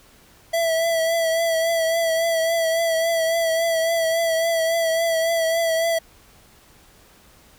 square tone with vibrato, 659.3 Hz, E5, in tune, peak -19 dBFS, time 0.53-5.99 s, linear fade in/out 10 ms, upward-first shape triangle, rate 3.6 Hz, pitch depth 38 cents each way, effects pink hiss -52 dBFS RMS until 7.58 s

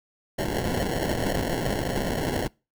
white noise with sample-and-hold, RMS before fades -27 dBFS, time 0.38-2.48 s, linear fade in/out 10 ms, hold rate 1225 Hz, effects noise-tail reverb RT60 0.3 s tail -26 dB re dry

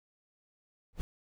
brown noise with exponential growth, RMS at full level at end -28 dBFS, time 0.93-1.01 s, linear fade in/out 0 ms, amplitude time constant 16 ms, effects none

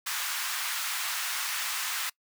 pink high-pass noise, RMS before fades -32 dBFS, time 0.06-2.1 s, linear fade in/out 10 ms, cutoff 1100 Hz, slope 24 dB/octave, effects noise-tail reverb RT60 0.1 s tail -24 dB re dry

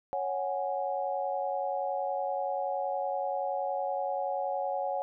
sine chord, C# suspended fourth, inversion none, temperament equal, 554.4 / 740 / 830.6 Hz, C#5 / F#5 / G#5, 0 / 0 / 0 cents, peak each -33 / -33 / -35 dBFS, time 0.13-5.02 s, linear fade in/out 0 ms, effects none

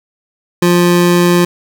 square tone pair together, 175.3 / 350.6 Hz, F3 / F4, +7 / +7 cents, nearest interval octave, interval 1200 cents, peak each -11 dBFS, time 0.62-1.45 s, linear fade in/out 5 ms, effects none

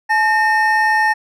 triangle tone pair together, 860 / 1822.3 Hz, A5 / A#6, -40 / -40 cents, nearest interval octave + minor second, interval 1300 cents, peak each -13 dBFS, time 0.09-1.14 s, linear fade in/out 20 ms, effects none

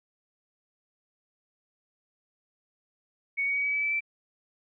sine tone with pitch steps, 2228 / 2245 / 2262 / 2279 / 2296 / 2313 / 2331 Hz, C#7 / C#7 / C#7 / C#7 / D7 / D7 / D7, +8 / +21 / +34 / +47 / -40 / -27 / -14 cents, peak -25 dBFS, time 3.37-4.007 s, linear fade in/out 20 ms, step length 91 ms, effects none

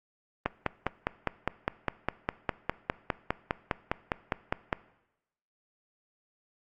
click train, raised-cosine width 0.5 ms, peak -11 dBFS, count 22, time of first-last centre 0.46-4.728 s, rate 4.92 Hz, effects noise-tail reverb RT60 0.9 s tail -19 dB re dry + Opus 32 kbps

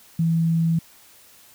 sine tone, 164.81 Hz, E3, in tune, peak -17 dBFS, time 0.19-0.79 s, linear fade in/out 5 ms, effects white hiss -51 dBFS RMS until 1.54 s

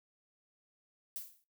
violet noise with exponential decay, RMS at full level -38 dBFS, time 1.16-1.44 s, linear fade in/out 0 ms, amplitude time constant 59 ms, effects noise-tail reverb RT60 0.2 s tail -18 dB re dry

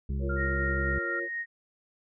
harmonic tone, 67.6 Hz, C#2, 43 cents flat, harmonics 1 / 2 / 3 / 5 / 6, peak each -29 / -36 / -38 / -49 / -50 dBFS, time 0.09-0.99 s, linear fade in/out 5 ms
sine chord, Bb minor, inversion second, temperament equal, 349.2 / 466.2 / 554.4 Hz, F4 / Bb4 / Db5, 0 / 0 / 0 cents, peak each -36 / -40 / -39 dBFS, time 0.19-1.29 s, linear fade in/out 50 ms
sine tone, 1395 Hz, F6, 2 cents flat, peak -33 dBFS, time 0.29-1.2 s, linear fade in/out 10 ms
sine tone with tremolo, 1864.7 Hz, A#6, in tune, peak -30 dBFS, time 0.36-1.46 s, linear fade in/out 50 ms, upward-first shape sine, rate 4.1 Hz, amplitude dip 30%
effects none

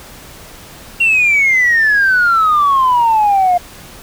sine exponential sweep, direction down, 2766 to 700 Hz, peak -7 dBFS, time 1-3.58 s, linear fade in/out 10 ms, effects tanh soft clip ceiling -5 dBFS + pink hiss -36 dBFS RMS until 4.02 s

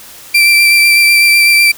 35% pulse tone with vibrato, 2349 Hz, D7, in tune, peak -3 dBFS, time 0.34-1.72 s, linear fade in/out 10 ms, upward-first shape sine, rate 8 Hz, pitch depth 16 cents each way, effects white hiss -34 dBFS RMS until 1.77 s

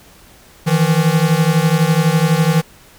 square beating tone pair, 155.56 / 167.56 Hz, D#3 / E3, 0 / +29 cents, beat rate 12 Hz, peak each -15 dBFS, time 0.66-2.62 s, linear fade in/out 20 ms, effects pink hiss -45 dBFS RMS until 2.98 s

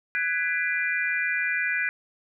sine chord, G# half-diminished seventh, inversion third, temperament just, 1495.1 / 1661.2 / 1993.5 / 2392 Hz, F#6 / G#6 / B6 / D7, +18 / 0 / +16 / +31 cents, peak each -29 dBFS, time 0.15-1.89 s, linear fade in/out 0 ms, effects none

